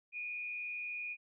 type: tone with frequency modulation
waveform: sine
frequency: 2446 Hz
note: D#7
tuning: 30 cents flat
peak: -38 dBFS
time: 0.12-1.17 s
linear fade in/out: 50 ms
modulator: 115 Hz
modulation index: 0.47
effects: none